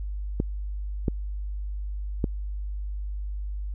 clicks, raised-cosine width 3 ms, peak -11 dBFS, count 3, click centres 0.401 / 1.082 / 2.242 s, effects added 50 Hz sine -29 dBFS peak until 3.74 s

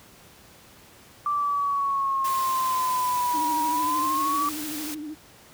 sine exponential two-way sweep, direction down then up, 1175 to 951 to 1161 Hz, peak -22 dBFS, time 1.26-4.49 s, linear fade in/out 2 ms, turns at 3.62 s
white noise, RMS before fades -35 dBFS, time 2.24-4.95 s, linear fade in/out 10 ms
sine tone with vibrato, 302.8 Hz, D#4, 47 cents flat, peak -32 dBFS, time 3.33-5.15 s, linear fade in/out 20 ms, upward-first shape sine, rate 13 Hz, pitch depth 64 cents each way
effects pink hiss -51 dBFS RMS until 5.53 s + high-pass 60 Hz 12 dB/octave

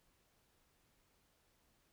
silence, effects pink hiss -75 dBFS RMS until 1.92 s

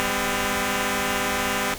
5% pulse tone pair together, 200 / 254.3 Hz, G3 / C4, +35 / -49 cents, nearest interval major third, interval 416 cents, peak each -14 dBFS, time 0-1.74 s, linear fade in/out 0 ms, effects pink hiss -35 dBFS RMS until 1.78 s

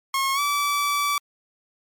sawtooth tone with pitch glide, 1083 to 1154 Hz, C#6 to D6, -41 to -31 cents, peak -17 dBFS, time 0.14-1.18 s, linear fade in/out 2 ms, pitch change +110 cents, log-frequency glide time 0.34-0.4 s, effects MP3 96 kbps

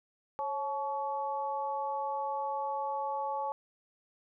sine tone cluster, 548 / 860 / 1124 Hz, C#5 / A5 / C#6, -20 / -40 / +24 cents, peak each -38 / -33 / -40 dBFS, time 0.39-3.52 s, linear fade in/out 0 ms, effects none

